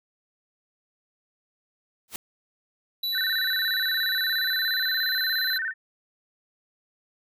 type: noise with exponential growth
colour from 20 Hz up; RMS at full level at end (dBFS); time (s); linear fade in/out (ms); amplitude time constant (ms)
white; -28; 2.08-2.16; 2; 16
type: tone with pitch glide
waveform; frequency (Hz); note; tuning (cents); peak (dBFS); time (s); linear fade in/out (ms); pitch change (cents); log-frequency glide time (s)
square; 3951 to 4036; B7 to B7; 0 to +37; -26; 3.03-5.58; 5; +37; 4.09-5.17
type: tone with vibrato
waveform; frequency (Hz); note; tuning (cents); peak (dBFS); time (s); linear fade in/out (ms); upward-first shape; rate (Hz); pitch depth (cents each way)
sine; 1661.2; G#6; 0; -26; 3.12-5.74; 50; square; 17; 150
effects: none